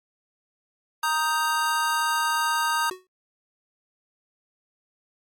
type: chord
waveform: square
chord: Eb major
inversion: second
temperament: equal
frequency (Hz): 932.3 / 1244.5 / 1568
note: Bb5 / Eb6 / G6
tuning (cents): 0 / 0 / 0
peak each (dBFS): -26 / -27 / -28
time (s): 1.03-2.9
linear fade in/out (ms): 5
type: tone with exponential decay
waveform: square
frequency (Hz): 370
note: F#4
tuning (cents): 0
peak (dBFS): -30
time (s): 2.91-3.07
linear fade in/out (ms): 1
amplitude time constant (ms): 33
effects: MP3 64 kbps